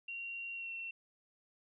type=tone with pitch glide; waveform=sine; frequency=2754 to 2713 Hz; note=F7 to E7; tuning=-25 to +49 cents; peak=-40 dBFS; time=0.08-0.91 s; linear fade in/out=5 ms; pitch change=-26 cents; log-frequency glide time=0.53-0.71 s; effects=none